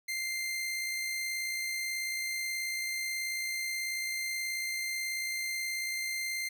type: tone with amplitude modulation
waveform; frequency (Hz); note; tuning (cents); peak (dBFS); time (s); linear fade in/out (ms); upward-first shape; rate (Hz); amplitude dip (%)
sawtooth; 2093; C7; 0; -28; 0.08-6.49; 10; sine; 58.4; 25
effects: none